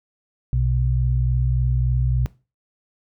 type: tone pair together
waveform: sine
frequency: 61.74 / 125.2 Hz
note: B1 / B2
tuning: 0 / +24 cents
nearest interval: octave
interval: 1224 cents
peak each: -20 dBFS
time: 0.53-2.26 s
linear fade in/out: 0 ms
effects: noise-tail reverb RT60 0.3 s tail -19 dB re dry